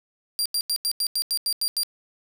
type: tone bursts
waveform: sawtooth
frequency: 4751 Hz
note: D8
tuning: 19 cents sharp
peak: -19 dBFS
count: 10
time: 0.39-1.833 s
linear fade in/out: 0 ms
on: 66 ms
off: 87 ms
effects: 8-bit